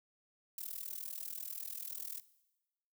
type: noise with amplitude modulation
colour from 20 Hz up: violet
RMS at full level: -40 dBFS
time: 0.58-2.2 s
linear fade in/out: 2 ms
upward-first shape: sine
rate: 40.2 Hz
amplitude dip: 90%
effects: noise-tail reverb RT60 1.0 s tail -18 dB re dry